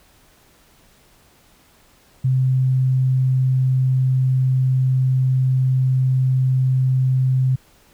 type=tone; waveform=sine; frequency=130 Hz; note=C3; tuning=11 cents flat; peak=-14 dBFS; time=2.24-7.56 s; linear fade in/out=10 ms; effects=pink hiss -54 dBFS RMS until 7.93 s

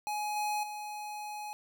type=tone with level steps; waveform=square; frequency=840 Hz; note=G#5; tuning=19 cents sharp; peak=-33 / -31 / -39 dBFS; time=0.07-1.53 s; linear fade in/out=0 ms; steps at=0.36 / 0.63 s; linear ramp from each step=5 ms; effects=none

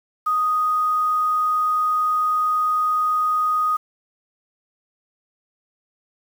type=tone with quantisation; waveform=sine; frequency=1244.5 Hz; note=D#6; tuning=in tune; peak=-17 dBFS; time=0.26-3.77 s; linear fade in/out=10 ms; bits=7; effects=none

